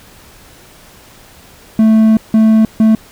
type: tone bursts at uneven times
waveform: triangle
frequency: 220 Hz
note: A3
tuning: in tune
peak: -3 dBFS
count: 3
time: 1.79-2.17 / 2.34-2.65 / 2.8-2.95 s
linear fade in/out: 2 ms
effects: pink hiss -41 dBFS RMS until 3.11 s